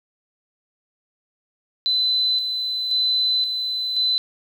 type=tone with tremolo; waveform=sine; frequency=4022 Hz; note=B7; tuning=31 cents sharp; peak=-17 dBFS; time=1.86-4.18 s; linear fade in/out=0 ms; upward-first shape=square; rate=0.95 Hz; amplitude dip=45%; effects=8-bit